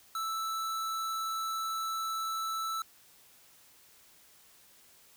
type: tone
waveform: square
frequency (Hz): 1318.5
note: E6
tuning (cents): 0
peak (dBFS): -33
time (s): 0.15-2.82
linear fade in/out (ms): 2
effects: white hiss -60 dBFS RMS until 5.16 s